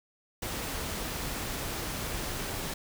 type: noise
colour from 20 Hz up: pink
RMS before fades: -35 dBFS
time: 0.42-2.74 s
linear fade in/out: 5 ms
effects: none